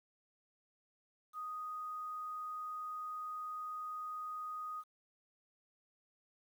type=tone; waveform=sine; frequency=1244.5 Hz; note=D#6; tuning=in tune; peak=-40 dBFS; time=1.33-4.84 s; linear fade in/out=50 ms; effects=11-bit